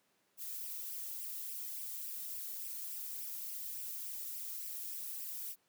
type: noise with flanger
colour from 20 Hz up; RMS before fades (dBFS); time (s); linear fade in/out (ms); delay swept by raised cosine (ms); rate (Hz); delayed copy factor
violet; -43; 0.37-5.56; 50; 0.36 to 1.66; 3.5; +0.6
effects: pink hiss -75 dBFS RMS until 5.68 s + high-pass 200 Hz 12 dB/octave